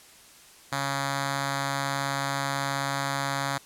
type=tone with notch filter; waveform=5% pulse; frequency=138.59 Hz; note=C#3; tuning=in tune; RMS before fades=-29 dBFS; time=0.72-3.58 s; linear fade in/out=5 ms; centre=390 Hz; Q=1.1; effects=white hiss -52 dBFS RMS until 3.65 s + low-pass 11000 Hz 12 dB/octave